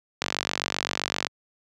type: click train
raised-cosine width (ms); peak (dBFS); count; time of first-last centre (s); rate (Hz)
0.2; -6; 51; 0.22-1.268; 47.7
effects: high-pass 100 Hz 12 dB/octave